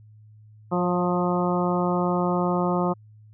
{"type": "harmonic tone with a mistuned harmonic", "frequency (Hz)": 177.5, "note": "F3", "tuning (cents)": 28, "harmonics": [1, 2, 3, 4, 5, 6, 7], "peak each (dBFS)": [-24, -27, -29, -30, -31, -32, -32], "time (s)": [0.71, 2.94], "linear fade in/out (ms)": 20, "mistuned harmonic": 3, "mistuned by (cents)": 17, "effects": ["added 107 Hz sine -47 dBFS peak until 3.33 s"]}